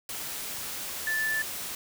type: tone in noise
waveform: sine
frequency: 1753 Hz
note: A6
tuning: 7 cents flat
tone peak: -26 dBFS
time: 1.07-1.42 s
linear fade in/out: 2 ms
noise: white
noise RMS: -36 dBFS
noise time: 0.09-1.75 s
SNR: +7 dB
effects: none